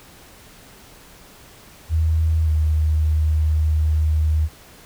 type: tone with pitch glide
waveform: sine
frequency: 80 to 77.54 Hz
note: D#2 to D#2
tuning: +49 to -5 cents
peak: -15 dBFS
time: 1.89-4.49 s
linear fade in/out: 50 ms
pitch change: -54 cents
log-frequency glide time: 2.45-2.5 s
effects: pink hiss -46 dBFS RMS until 4.85 s